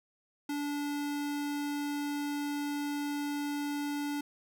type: tone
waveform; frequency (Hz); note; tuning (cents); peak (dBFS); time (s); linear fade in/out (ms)
square; 289.7; D4; -24; -33; 0.49-4.21; 5
effects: none